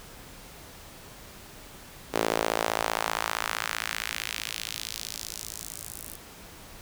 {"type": "tone with high-pass filter sweep", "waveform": "sawtooth", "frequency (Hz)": 55.3, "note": "A1", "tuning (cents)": 9, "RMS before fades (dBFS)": -32, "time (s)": [2.13, 6.17], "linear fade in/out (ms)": 20, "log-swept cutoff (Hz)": [400, 11000], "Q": 1.3, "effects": ["pink hiss -47 dBFS RMS until 6.81 s"]}